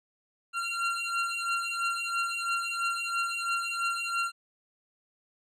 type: beating tone pair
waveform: 25% pulse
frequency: 1376 / 1379 Hz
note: F6 / F6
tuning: -26 / -22 cents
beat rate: 3 Hz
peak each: -28 dBFS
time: 0.53-4.32 s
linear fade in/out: 50 ms
effects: low-pass 8000 Hz 12 dB/octave